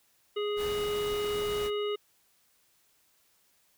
harmonic tone, 415.3 Hz, G#4, in tune, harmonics 1 / 3 / 5 / 7 / 9, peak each -29 / -40 / -46 / -40 / -48 dBFS, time 0.36-1.96 s, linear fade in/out 10 ms
pink noise, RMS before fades -41 dBFS, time 0.56-1.71 s, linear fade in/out 50 ms
effects white hiss -68 dBFS RMS until 3.77 s

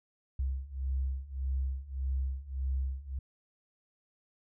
sine beating tone pair, 65.41 / 67.11 Hz, C2 / C2, 0 / +45 cents, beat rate 1.7 Hz, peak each -35 / -33 dBFS, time 0.39-3.19 s, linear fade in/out 5 ms, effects none

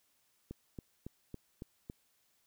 click train, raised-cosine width 3 ms, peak -30 dBFS, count 6, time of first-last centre 0.51-1.899 s, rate 3.6 Hz, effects white hiss -74 dBFS RMS until 2.46 s

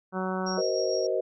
harmonic tone, 186.9 Hz, F#3, 18 cents sharp, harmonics 1 / 2 / 3 / 4 / 5 / 6 / 7 / 8, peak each -31 / -34 / -36 / -37 / -38 / -39 / -39 / -40 dBFS, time 0.12-0.62 s, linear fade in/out 50 ms
sine tone with tremolo, 5588 Hz, F8, in tune, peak -32 dBFS, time 0.46-1.07 s, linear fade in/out 10 ms, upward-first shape sine, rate 6.7 Hz, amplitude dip 45%
sine chord, C half-diminished seventh, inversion second, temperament just, 376.7 / 470.9 / 523.3 / 627.9 Hz, Gb4 / Bb4 / C5 / Eb5, +31 / +18 / 0 / +16 cents, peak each -30 dBFS, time 0.57-1.21 s, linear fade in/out 10 ms
effects none

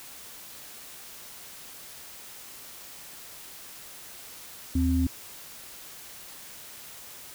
sine tone pair together, 77.99 / 261.6 Hz, D#2 / C4, +5 / 0 cents, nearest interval octave + major sixth, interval 2095 cents, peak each -24 dBFS, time 4.75-5.07 s, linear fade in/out 5 ms, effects white hiss -45 dBFS RMS until 7.34 s

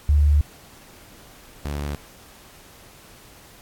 sine / sawtooth tone pair in turn, 73.42 / 72.41 Hz, D2 / D2, 0 / -24 cents, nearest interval unison, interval 24 cents, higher first, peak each -13 / -22 dBFS, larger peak first, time 0.09-0.41 / 1.65-1.95 s, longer first, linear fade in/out 0 ms, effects pink hiss -48 dBFS RMS until 3.61 s + AAC 64 kbps

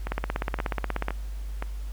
two click trains, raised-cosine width 0.5 ms, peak -16 / -12 dBFS, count 4 / 17, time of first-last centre 0.07-1.624 / 0.12-1.084 s, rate 1.93 / 16.6 Hz, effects added 50 Hz sine -31 dBFS peak until 1.92 s + pink hiss -53 dBFS RMS until 1.92 s

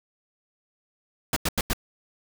pink noise bursts, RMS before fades -24 dBFS, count 4, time 1.33-1.733 s, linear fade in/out 2 ms, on 34 ms, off 89 ms, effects none

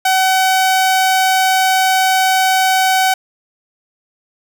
sawtooth tone, 756 Hz, F#5, 37 cents sharp, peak -7 dBFS, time 0.05-3.14 s, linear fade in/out 5 ms, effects none

